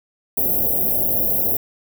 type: band-stop noise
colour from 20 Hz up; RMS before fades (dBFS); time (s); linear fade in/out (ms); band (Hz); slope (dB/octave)
white; -19; 0.37-1.57; 5; 710 to 12000; 48
effects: none